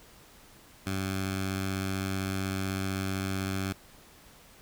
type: tone with notch filter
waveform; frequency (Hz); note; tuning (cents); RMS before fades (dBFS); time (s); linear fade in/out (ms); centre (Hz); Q
10% pulse; 95.8; G2; -39; -32; 0.86-3.73; 10; 500; 1.1
effects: pink hiss -55 dBFS RMS until 4.61 s